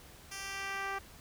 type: tone with band-pass filter sweep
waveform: 10% pulse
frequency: 392 Hz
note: G4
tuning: in tune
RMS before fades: -39 dBFS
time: 0.31-0.99 s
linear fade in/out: 10 ms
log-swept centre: 7100 to 1000 Hz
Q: 0.7
effects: added 71 Hz sine -61 dBFS peak until 1.2 s + pink hiss -55 dBFS RMS until 1.2 s